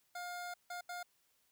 25% pulse tone bursts at uneven times, 709 Hz, F5, 26 cents sharp, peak -38 dBFS, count 3, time 0.15-0.54 / 0.7-0.81 / 0.89-1.03 s, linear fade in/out 5 ms, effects white hiss -75 dBFS RMS until 1.51 s

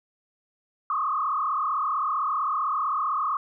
sine tone with frequency modulation, 1170 Hz, D6, 7 cents flat, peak -23 dBFS, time 0.9-3.37 s, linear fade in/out 2 ms, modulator 35.6 Hz, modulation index 2.8, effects none

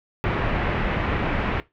pink low-pass noise, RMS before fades -24 dBFS, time 0.24-1.6 s, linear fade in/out 0 ms, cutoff 2500 Hz, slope 24 dB/octave, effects noise-tail reverb RT60 0.2 s tail -18 dB re dry

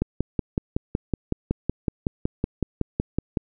click train, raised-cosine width 3 ms, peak -9 dBFS, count 19, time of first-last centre 0.02-3.372 s, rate 5.37 Hz, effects none

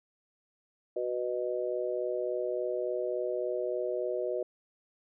sine chord, B major, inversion second, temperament just, 370.4 / 493.9 / 617.4 Hz, F#4 / B4 / D#5, +2 / 0 / -14 cents, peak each -34 dBFS, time 0.96-4.43 s, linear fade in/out 5 ms, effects none

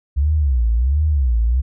sine tone with vibrato, 65.9 Hz, C2, 13 cents sharp, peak -13 dBFS, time 0.16-1.62 s, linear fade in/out 20 ms, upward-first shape sine, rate 1.4 Hz, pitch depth 280 cents each way, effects none

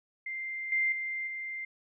sine tone with level steps, 2093 Hz, C7, in tune, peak -34 / -25 / -32 / -35 dBFS, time 0.26-1.65 s, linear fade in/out 5 ms, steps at 0.72 / 0.92 / 1.27 s, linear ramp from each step 2 ms, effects none

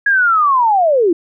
sine linear sweep, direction down, 1672 to 316.3 Hz, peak -9 dBFS, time 0.06-1.13 s, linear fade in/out 5 ms, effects none

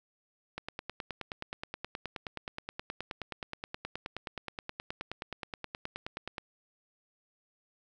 click train, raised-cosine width 0.3 ms, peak -21 dBFS, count 56, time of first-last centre 0.58-6.382 s, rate 9.48 Hz, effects none

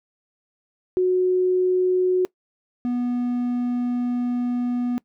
sine / triangle tone pair in turn, 367 / 244.5 Hz, F#4 / B3, -14 / -17 cents, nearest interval perfect fifth, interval 703 cents, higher first, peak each -16 / -19 dBFS, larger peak first, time 0.97-2.25 / 2.85-4.98 s, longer second, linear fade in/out 0 ms, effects noise-tail reverb RT60 0.1 s tail -22 dB re dry

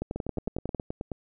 two click trains, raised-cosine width 2 ms, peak -17 / -19 dBFS, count 9 / 10, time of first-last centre 0.02-0.747 / 0.16-1.117 s, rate 11 / 9.4 Hz, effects none

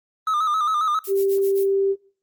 triangle tone with vibrato, 1244.5 Hz, D#6, in tune, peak -17 dBFS, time 0.27-0.99 s, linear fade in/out 2 ms, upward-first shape square, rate 7.4 Hz, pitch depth 57 cents each way
violet noise with tremolo, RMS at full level -33 dBFS, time 1.04-1.66 s, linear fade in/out 2 ms, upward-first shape sine, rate 7.6 Hz, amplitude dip 95%
sine tone, 392 Hz, G4, in tune, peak -17 dBFS, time 1.07-1.96 s, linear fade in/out 50 ms
effects noise-tail reverb RT60 0.4 s tail -19 dB re dry + Opus 24 kbps

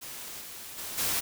white noise with level steps, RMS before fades -41 / -43 / -38 / -29 dBFS, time 0.01-1.21 s, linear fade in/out 20 ms, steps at 0.4 / 0.77 / 0.97 s, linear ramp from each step 20 ms, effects none

